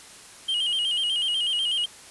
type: tone with vibrato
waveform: triangle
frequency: 3025 Hz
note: F#7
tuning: 38 cents sharp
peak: -21 dBFS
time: 0.48-1.86 s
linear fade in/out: 10 ms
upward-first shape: square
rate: 8.1 Hz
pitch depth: 74 cents each way
effects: white hiss -46 dBFS RMS until 2.1 s + resampled to 24000 Hz